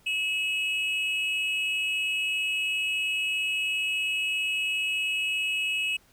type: tone pair together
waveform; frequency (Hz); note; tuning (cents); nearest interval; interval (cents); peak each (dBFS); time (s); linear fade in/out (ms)
triangle; 2585 / 2908; E7 / F#7; -34 / -31; major second; 203; -24 / -28; 0.06-5.97; 10
effects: tanh soft clip ceiling -20 dBFS + pink hiss -61 dBFS RMS until 6.12 s